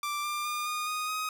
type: tone with pitch steps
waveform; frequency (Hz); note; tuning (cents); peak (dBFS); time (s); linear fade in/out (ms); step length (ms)
sawtooth; 1176 / 1191.7 / 1207.7 / 1223.8 / 1240.2 / 1256.8; D6 / D6 / D6 / D#6 / D#6 / D#6; +2 / +25 / +48 / -29 / -6 / +17; -27; 0.03-1.29; 2; 210
effects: none